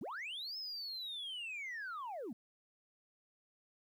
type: linear two-way sweep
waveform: sine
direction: up then down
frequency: 140 to 5240 to 191.8 Hz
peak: -39 dBFS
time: 0.01-2.33 s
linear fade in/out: 5 ms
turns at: 0.57 s
effects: tanh soft clip ceiling -39 dBFS + 12-bit